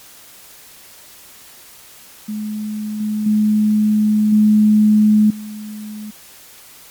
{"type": "tone with level steps", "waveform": "sine", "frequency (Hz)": 212.7, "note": "G#3", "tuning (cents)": 42, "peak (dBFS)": [-21, -17, -11, -8, -27], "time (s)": [2.28, 6.11], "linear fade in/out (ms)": 10, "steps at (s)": [3, 3.26, 4.32, 5.3], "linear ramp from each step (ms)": 5, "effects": ["white hiss -42 dBFS RMS until 6.9 s", "MP3 96 kbps"]}